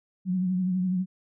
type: tone with vibrato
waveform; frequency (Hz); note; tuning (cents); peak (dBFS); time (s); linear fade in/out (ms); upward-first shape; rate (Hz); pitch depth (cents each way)
sine; 183.9; F#3; -10; -23; 0.25-1.06; 50; triangle; 12; 55
effects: none